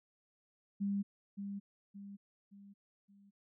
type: tone with echo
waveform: sine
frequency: 200 Hz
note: G3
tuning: 35 cents sharp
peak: -32 dBFS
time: 0.8-1.03 s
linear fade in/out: 20 ms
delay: 570 ms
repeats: 4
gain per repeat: -7 dB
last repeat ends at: 3.31 s
effects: none